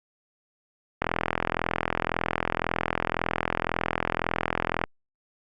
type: click train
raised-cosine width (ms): 0.5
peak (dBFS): -8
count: 161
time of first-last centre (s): 1.02-4.839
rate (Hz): 41.9
effects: Opus 48 kbps